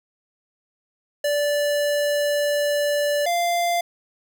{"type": "tone pair in turn", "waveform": "square", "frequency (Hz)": [583, 693.3], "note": ["D5", "F5"], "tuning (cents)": [-13, -13], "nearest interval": "minor third", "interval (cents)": 300, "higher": "second", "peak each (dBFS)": -20, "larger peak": "neither", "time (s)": [[1.24, 3.26], [3.26, 3.81]], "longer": "first", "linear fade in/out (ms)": 5, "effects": []}